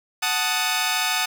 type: chord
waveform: 10% pulse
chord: D# diminished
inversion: first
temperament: equal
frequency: 740 / 880 / 1244.5 Hz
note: F#5 / A5 / D#6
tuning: 0 / 0 / 0 cents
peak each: -17 dBFS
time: 0.22-1.26 s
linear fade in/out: 10 ms
effects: none